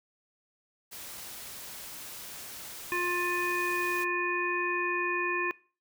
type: noise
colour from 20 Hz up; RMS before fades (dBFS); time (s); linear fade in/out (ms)
white; -43; 0.91-4.05; 20
type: harmonic tone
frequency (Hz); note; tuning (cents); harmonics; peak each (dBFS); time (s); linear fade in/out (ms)
353.6; F4; +22; 1 / 3 / 5 / 7; -33 / -33 / -33 / -33; 2.92-5.51; 0
effects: noise-tail reverb RT60 0.4 s tail -23 dB re dry